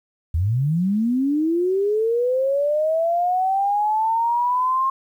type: linear sweep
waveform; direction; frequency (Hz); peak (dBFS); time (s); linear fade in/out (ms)
sine; up; 75 to 1072; -17; 0.34-4.9; 5
effects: 9-bit